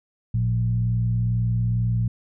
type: tone with frequency modulation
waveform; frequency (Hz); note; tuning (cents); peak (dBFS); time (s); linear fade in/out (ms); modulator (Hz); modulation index
sine; 115.5; A#2; -16; -19; 0.34-2.08; 5; 62.2; 0.56
effects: none

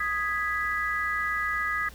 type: chord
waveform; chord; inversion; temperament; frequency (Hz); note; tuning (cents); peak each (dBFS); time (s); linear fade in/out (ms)
sine; G# minor; second; equal; 1244.5 / 1661.2 / 1975.5; D#6 / G#6 / B6; 0 / 0 / 0; -30; 0-1.89; 5
effects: added 60 Hz sine -45 dBFS peak until 1.94 s + pink hiss -50 dBFS RMS until 1.94 s

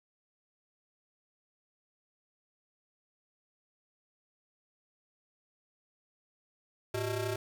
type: ring-modulated tone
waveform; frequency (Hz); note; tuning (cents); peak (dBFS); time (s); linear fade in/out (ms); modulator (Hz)
25% pulse; 248.1; B3; +8; -25; 6.94-7.36; 5; 140
effects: none

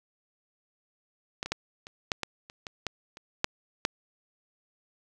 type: clicks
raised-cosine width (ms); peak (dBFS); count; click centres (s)
0.2; -15 / -18 / -11 / -26 / -9 / -13 / -28 / -21 / -13 / -27 / -6 / -7; 12; 1.429 / 1.46 / 1.52 / 1.869 / 2.118 / 2.233 / 2.499 / 2.668 / 2.867 / 3.171 / 3.444 / 3.851
effects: none

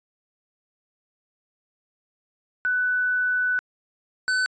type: tone pair in turn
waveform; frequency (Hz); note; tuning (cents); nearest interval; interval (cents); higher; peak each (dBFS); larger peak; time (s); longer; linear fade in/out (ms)
sine / square; 1493 / 1509.5; F#6 / F#6; +15 / +34; unison; 19; second; -20 / -21; first; 2.65-3.59 / 4.28-4.46; first; 0
effects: resampled to 16000 Hz

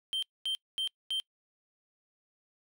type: tone bursts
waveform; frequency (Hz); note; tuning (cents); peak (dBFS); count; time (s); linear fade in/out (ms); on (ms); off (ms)
triangle; 3136; G7; 0; -28; 4; 0.13-1.2; 0; 95; 230
effects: noise-tail reverb RT60 0.1 s tail -25 dB re dry

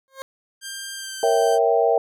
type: tone with exponential growth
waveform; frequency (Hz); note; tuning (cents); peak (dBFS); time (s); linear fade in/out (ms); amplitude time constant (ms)
20% pulse; 535; C5; +38; -23; 0.08-0.22; 0; 29
type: tone with pitch glide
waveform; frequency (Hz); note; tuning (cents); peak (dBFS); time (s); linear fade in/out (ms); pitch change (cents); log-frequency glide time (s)
10% pulse; 1589 to 1557.2; G6 to G6; +23 to -12; -22; 0.61-1.59; 50; -35; 0.95-1.17
type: chord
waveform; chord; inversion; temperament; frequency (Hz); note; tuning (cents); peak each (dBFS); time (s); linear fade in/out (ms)
sine; A# diminished seventh; none; equal; 466.2 / 554.4 / 659.3 / 784; A#4 / C#5 / E5 / G5; 0 / 0 / 0 / 0; -19 / -24 / -20 / -22; 1.23-1.98; 2
effects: none

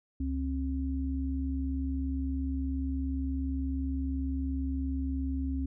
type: tone pair together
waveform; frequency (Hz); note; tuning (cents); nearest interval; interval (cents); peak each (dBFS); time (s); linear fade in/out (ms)
sine; 70.1 / 267.1; C#2 / C4; +20 / +36; octave + major seventh; 2316; -31 / -33; 0.2-5.66; 5
effects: none

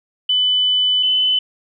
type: tone pair in turn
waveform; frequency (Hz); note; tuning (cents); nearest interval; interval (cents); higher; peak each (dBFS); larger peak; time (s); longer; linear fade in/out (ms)
sine; 3000 / 3019; F#7 / F#7; +23 / +34; unison; 11; second; -13; neither; 0.29-1.03 / 1.03-1.39; first; 5
effects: none

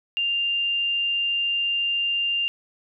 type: tone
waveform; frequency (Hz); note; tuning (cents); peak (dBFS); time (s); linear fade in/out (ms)
sine; 2794; F7; 0; -21; 0.17-2.48; 0
effects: none

